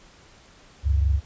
sine tone pair together, 69.8 / 95 Hz, C#2 / F#2, +13 / +46 cents, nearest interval perfect fourth, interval 533 cents, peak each -18 / -26 dBFS, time 0.83-1.21 s, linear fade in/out 50 ms, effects pink hiss -52 dBFS RMS until 1.25 s + resampled to 16000 Hz

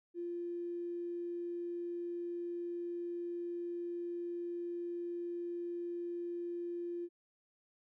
triangle tone with tanh clipping, 346.6 Hz, F4, 13 cents flat, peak -37 dBFS, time 0.14-7.09 s, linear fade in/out 50 ms, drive 3 dB, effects none

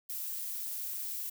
violet noise, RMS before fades -38 dBFS, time 0.09-1.3 s, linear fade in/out 10 ms, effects none

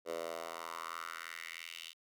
10% pulse tone with high-pass filter sweep, 83 Hz, E2, 12 cents sharp, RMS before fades -44 dBFS, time 0.05-1.94 s, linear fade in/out 50 ms, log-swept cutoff 490 to 3200 Hz, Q 3.2, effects none

